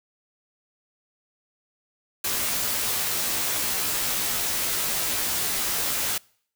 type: noise with comb filter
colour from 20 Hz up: white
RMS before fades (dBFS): -26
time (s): 2.24-6.18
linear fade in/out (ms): 5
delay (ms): 15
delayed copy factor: -0.9
effects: noise-tail reverb RT60 0.6 s tail -26 dB re dry